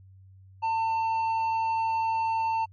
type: tone with tanh clipping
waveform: sine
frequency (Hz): 898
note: A5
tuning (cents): +35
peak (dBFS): -25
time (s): 0.62-2.66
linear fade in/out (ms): 20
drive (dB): 6
effects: added 95 Hz sine -49 dBFS peak until 2.72 s + MP3 32 kbps